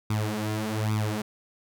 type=tone with flanger; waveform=sawtooth; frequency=107.5 Hz; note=A2; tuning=40 cents flat; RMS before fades=-28 dBFS; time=0.1-1.22 s; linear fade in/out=5 ms; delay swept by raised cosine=0.83 to 6.43 ms; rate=1.2 Hz; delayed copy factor=+0.85; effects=none